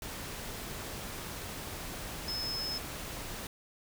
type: tone in noise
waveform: sine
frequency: 5190 Hz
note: E8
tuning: 28 cents flat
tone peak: -34 dBFS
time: 2.28-2.78 s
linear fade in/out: 2 ms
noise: pink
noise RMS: -41 dBFS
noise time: 0.02-3.47 s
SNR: +4 dB
effects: none